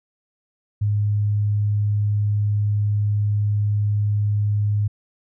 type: tone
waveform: sine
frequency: 103.83 Hz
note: G#2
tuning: in tune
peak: -17 dBFS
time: 0.81-4.88 s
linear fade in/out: 10 ms
effects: none